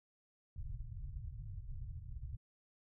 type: low-pass noise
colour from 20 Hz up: pink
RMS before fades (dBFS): -45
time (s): 0.56-2.37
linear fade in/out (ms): 5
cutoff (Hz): 140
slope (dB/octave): 96
effects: none